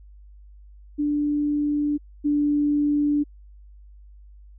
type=tone pair in turn; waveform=sine; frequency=293.7 / 292.6 Hz; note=D4 / D4; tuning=0 / -6 cents; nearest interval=unison; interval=6 cents; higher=first; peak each=-20 / -18 dBFS; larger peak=second; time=0.98-1.98 / 2.24-3.24 s; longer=neither; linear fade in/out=20 ms; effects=added 50 Hz sine -44 dBFS peak until 4.58 s